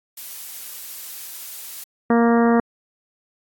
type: noise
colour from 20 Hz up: blue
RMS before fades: -34 dBFS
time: 0.17-1.84 s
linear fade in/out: 5 ms
type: harmonic tone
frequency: 233.5 Hz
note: A#3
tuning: 3 cents sharp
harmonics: 1 / 2 / 3 / 4 / 5 / 6 / 7 / 8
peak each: -15 / -19 / -23 / -27 / -27 / -31 / -33 / -32 dBFS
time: 2.1-2.6 s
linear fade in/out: 2 ms
effects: AAC 64 kbps